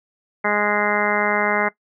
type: harmonic tone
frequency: 207.7 Hz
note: G#3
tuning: in tune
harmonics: 1 / 2 / 3 / 4 / 5 / 6 / 7 / 8 / 9 / 10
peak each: -28 / -26 / -25 / -25 / -28 / -28 / -27 / -28 / -29 / -25 dBFS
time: 0.44-1.69 s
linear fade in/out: 10 ms
effects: noise-tail reverb RT60 0.1 s tail -18 dB re dry